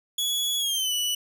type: tone with pitch glide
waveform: sawtooth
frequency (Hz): 3378 to 2958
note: G#7 to F#7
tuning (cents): +29 to -1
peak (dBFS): -21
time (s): 0.18-1.15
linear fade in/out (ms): 5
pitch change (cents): -230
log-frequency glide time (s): 0.58-0.93
effects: none